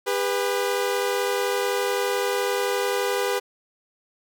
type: tone pair together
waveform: sawtooth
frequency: 402.3 / 493.9 Hz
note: G4 / B4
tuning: +45 / 0 cents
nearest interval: major third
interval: 355 cents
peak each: -21 dBFS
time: 0.06-3.4 s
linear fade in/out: 20 ms
effects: none